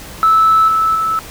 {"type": "tone with level steps", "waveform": "sine", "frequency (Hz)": 1309, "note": "E6", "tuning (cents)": -13, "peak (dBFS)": [-6, -10, -13], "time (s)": [0.23, 1.19], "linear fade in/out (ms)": 0, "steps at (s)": [0.68, 0.95], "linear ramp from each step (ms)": 2, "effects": ["tanh soft clip ceiling -3 dBFS", "pink hiss -33 dBFS RMS until 1.3 s"]}